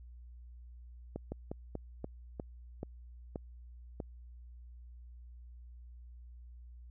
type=slowing click train; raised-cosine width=2 ms; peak=-25 dBFS; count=9; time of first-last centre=1.16-4.002 s; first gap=160 ms; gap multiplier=1.22; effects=added 60 Hz sine -49 dBFS peak until 6.9 s